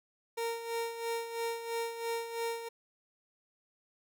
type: tone with tremolo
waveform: 30% pulse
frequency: 462.2 Hz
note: A#4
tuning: 15 cents flat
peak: -29 dBFS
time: 0.37-2.69 s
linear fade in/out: 10 ms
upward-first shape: sine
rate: 3 Hz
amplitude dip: 65%
effects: none